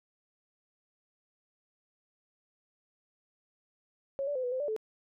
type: tone with pitch steps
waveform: sine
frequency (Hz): 549 / 579 / 512 / 492.4 / 516 / 584 / 435.3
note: C#5 / D5 / C5 / B4 / C5 / D5 / A4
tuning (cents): -17 / -25 / -38 / -5 / -24 / -10 / -19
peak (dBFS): -30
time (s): 4.19-4.764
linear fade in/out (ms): 0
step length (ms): 82
effects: none